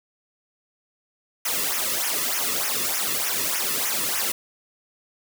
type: noise with flanger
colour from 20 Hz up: white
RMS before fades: -25 dBFS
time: 1.45-4.32 s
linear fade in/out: 5 ms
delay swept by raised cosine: 0.23 to 1.33 ms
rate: 3.3 Hz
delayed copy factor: -0.85
effects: none

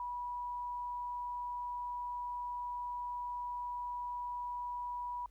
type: tone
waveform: sine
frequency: 976 Hz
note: B5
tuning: 21 cents flat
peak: -37 dBFS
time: 0-5.26 s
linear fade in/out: 2 ms
effects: added 50 Hz sine -58 dBFS peak until 5.3 s + pink hiss -75 dBFS RMS until 5.3 s

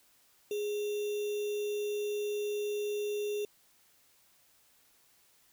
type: tone with sample-and-hold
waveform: sine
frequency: 415.3 Hz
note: G#4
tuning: in tune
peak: -31 dBFS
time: 0.51-3.45 s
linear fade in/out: 2 ms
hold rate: 3150 Hz
effects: white hiss -66 dBFS RMS until 5.52 s

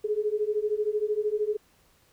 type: beating tone pair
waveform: sine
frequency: 415.4 / 428.4 Hz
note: G#4 / A4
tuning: 0 / -46 cents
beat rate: 13 Hz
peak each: -28 / -27 dBFS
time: 0.04-1.57 s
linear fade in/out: 10 ms
effects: pink hiss -63 dBFS RMS until 2.12 s

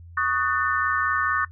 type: chord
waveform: sine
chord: D# half-diminished seventh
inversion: third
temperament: just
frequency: 1120.1 / 1244.5 / 1493.4 / 1792.1 Hz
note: C#6 / D#6 / F#6 / A6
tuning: +18 / 0 / +16 / +31 cents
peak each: -26 dBFS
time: 0.17-1.45 s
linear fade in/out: 5 ms
effects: noise-tail reverb RT60 0.1 s tail -20 dB re dry + added 85 Hz sine -41 dBFS peak until 1.51 s

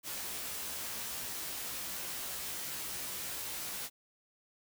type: noise with comb filter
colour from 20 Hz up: white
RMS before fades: -40 dBFS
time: 0.03-3.9 s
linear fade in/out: 50 ms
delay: 16 ms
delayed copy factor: +0.9
effects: none

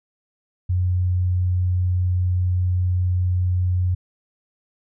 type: tone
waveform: sine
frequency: 90.5 Hz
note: F#2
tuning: 38 cents flat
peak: -17 dBFS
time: 0.69-3.95 s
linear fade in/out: 10 ms
effects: none

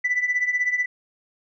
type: tone with tremolo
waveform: sine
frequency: 1984 Hz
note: B6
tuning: 7 cents sharp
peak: -15 dBFS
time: 0.04-0.86 s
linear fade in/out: 10 ms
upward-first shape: triangle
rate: 16 Hz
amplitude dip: 85%
effects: tanh soft clip ceiling -15 dBFS

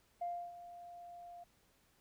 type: tone with ADSR envelope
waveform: sine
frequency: 698.5 Hz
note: F5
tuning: in tune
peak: -35 dBFS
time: 0.21-1.44 s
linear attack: 9 ms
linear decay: 300 ms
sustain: -14 dB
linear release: 9 ms
effects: tanh soft clip ceiling -31 dBFS + pink hiss -72 dBFS RMS until 2 s

